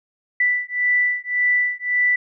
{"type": "beating tone pair", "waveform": "sine", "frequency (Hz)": [1975.5, 1977.3], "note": ["B6", "B6"], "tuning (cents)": [0, 2], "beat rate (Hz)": 1.8, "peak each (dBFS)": -20, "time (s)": [0.4, 2.16], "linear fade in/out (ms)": 5, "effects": []}